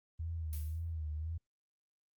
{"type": "tone with vibrato", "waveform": "sine", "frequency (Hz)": 79.5, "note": "D#2", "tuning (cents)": 38, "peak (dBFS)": -36, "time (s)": [0.19, 1.38], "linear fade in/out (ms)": 10, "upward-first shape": "sine", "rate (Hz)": 1.9, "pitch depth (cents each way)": 82}
{"type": "noise with exponential decay", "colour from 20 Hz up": "blue", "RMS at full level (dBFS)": -46, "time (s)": [0.53, 0.93], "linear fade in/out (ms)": 0, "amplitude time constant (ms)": 86}
{"effects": ["Opus 32 kbps"]}